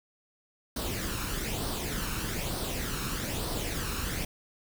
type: noise with flanger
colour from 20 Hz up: pink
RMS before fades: -33 dBFS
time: 0.76-4.25 s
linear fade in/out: 5 ms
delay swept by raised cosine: 0.21 to 0.76 ms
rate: 1.1 Hz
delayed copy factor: +0.55
effects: none